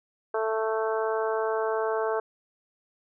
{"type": "harmonic tone", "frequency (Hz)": 220.7, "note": "A3", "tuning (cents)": 5, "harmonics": [2, 3, 4, 5, 6, 7], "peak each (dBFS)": [-27, -31, -33, -35, -37, -38], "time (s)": [0.34, 2.2], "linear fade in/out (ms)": 5, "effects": []}